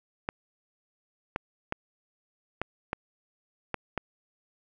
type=clicks; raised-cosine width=0.5 ms; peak=-14 dBFS; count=7; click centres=0.289 / 1.361 / 1.724 / 2.616 / 2.931 / 3.743 / 3.977 s; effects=none